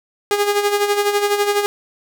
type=tone with tremolo; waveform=sawtooth; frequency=409.4 Hz; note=G#4; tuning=25 cents flat; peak=-9 dBFS; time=0.31-1.66 s; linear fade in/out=0 ms; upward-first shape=sine; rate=12 Hz; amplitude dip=60%; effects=none